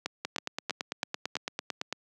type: two click trains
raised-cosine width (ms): 0.2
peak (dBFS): -14 / -13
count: 16 / 5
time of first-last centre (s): 0.25-1.926 / 0.06-1.354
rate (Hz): 8.95 / 3.09
effects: high-pass 200 Hz 12 dB/octave